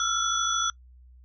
sine tone cluster, 1329 / 1382 / 3396 / 5930 Hz, E6 / F6 / G#7 / F#8, +14 / -19 / +38 / +3 cents, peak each -29 dBFS, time 0-0.7 s, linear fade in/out 2 ms, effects noise-tail reverb RT60 0.1 s tail -25 dB re dry + added 62 Hz sine -49 dBFS peak until 1.24 s

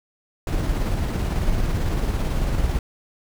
brown noise with tremolo, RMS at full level -21 dBFS, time 0.47-2.79 s, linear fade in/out 2 ms, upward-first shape square, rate 18 Hz, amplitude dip 25%, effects none

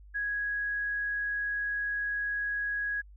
sine tone, 1661.2 Hz, G#6, in tune, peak -29 dBFS, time 0.14-3.02 s, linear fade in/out 20 ms, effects added 50 Hz sine -49 dBFS peak until 3.16 s

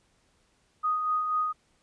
sine tone with tremolo, 1244.5 Hz, D#6, in tune, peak -23 dBFS, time 0.83-1.53 s, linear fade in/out 20 ms, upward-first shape sine, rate 4.1 Hz, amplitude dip 40%, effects pink hiss -68 dBFS RMS until 1.82 s + resampled to 22050 Hz

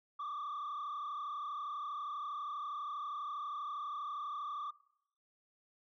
sine tone with frequency modulation, 1171 Hz, D6, 5 cents flat, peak -36 dBFS, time 0.19-4.71 s, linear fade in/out 10 ms, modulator 32.4 Hz, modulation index 1.5, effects noise-tail reverb RT60 0.7 s tail -21 dB re dry + tanh soft clip ceiling -37 dBFS

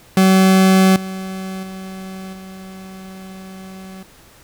40% pulse tone with level steps, 189.4 Hz, F#3, 41 cents sharp, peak -8 / -24 / -28 / -32 dBFS, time 0.17-4.03 s, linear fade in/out 2 ms, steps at 0.96 / 1.63 / 2.33 s, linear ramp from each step 2 ms, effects pink hiss -47 dBFS RMS until 4.43 s

